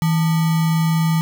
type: tone with sample-and-hold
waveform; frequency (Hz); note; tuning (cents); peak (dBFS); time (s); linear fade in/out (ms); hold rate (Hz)
sine; 162; E3; -30; -14; 0.02-1.21; 0; 1050
effects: none